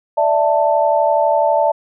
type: chord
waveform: sine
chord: D suspended second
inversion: none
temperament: equal with one note detuned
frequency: 587.3 / 659.3 / 885.6 Hz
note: D5 / E5 / A5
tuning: 0 / 0 / +11 cents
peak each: -16 dBFS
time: 0.17-1.72 s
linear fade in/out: 10 ms
effects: none